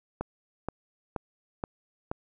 click train, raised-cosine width 1 ms, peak -17 dBFS, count 5, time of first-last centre 0.21-2.115 s, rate 2.1 Hz, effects none

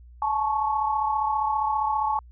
sine tone cluster, 855 / 890 / 1107 Hz, A5 / A5 / C#6, -50 / +20 / -3 cents, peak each -24 / -30 / -27 dBFS, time 0.22-2.19 s, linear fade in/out 2 ms, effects added 60 Hz sine -45 dBFS peak until 2.31 s

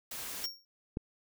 white noise, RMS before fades -41 dBFS, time 0.11-0.46 s, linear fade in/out 5 ms
square tone with exponential decay, 5530 Hz, F8, 18 cents flat, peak -31 dBFS, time 0.44-0.65 s, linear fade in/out 1 ms, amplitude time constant 45 ms
click, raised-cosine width 3 ms, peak -21 dBFS, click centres 0.971 s
effects none

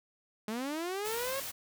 sawtooth linear sweep, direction up, 207.7 to 554.4 Hz, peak -30 dBFS, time 0.48-1.4 s, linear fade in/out 2 ms
white noise, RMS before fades -40 dBFS, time 1.04-1.52 s, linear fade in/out 20 ms
effects none

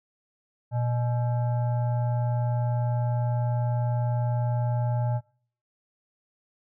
sine tone with frequency modulation, 120 Hz, B2, 49 cents flat, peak -23 dBFS, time 0.71-5.21 s, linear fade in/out 50 ms, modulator 730 Hz, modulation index 0.47, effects noise-tail reverb RT60 0.5 s tail -23 dB re dry

